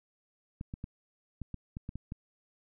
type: clicks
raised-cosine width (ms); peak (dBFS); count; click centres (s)
5; -26; 9; 0.611 / 0.739 / 0.841 / 1.417 / 1.543 / 1.769 / 1.891 / 1.956 / 2.121
effects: none